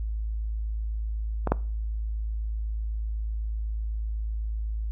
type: clicks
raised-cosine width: 1 ms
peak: -12 / -6 dBFS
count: 2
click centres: 1.473 / 1.52 s
effects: noise-tail reverb RT60 0.4 s tail -21 dB re dry + added 54 Hz sine -27 dBFS peak until 4.91 s